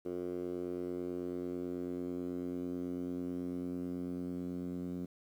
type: tone with band-pass filter sweep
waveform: 10% pulse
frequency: 89.1 Hz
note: F2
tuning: 35 cents sharp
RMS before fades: -39 dBFS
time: 0.05-5.06 s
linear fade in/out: 10 ms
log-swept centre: 370 to 220 Hz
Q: 2.7
effects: 11-bit